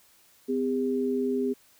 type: tone pair together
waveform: sine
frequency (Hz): 254.9 / 403.8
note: C4 / G#4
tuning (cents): -45 / -49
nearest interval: minor sixth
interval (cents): 796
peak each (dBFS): -27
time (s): 0.48-1.54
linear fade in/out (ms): 20
effects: white hiss -60 dBFS RMS until 1.79 s